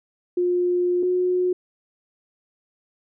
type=tone pair in turn; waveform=sine; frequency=356 / 362.6 Hz; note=F4 / F#4; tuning=+33 / -35 cents; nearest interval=unison; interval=32 cents; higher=second; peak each=-18 dBFS; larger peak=neither; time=0.37-1.03 / 1.03-1.53 s; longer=first; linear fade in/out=5 ms; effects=none